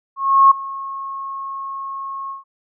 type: tone with ADSR envelope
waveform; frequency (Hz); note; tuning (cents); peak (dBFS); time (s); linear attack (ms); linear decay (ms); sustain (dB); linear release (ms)
sine; 1089; C#6; -31; -5; 0.16-2.44; 350; 8; -20; 140
effects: none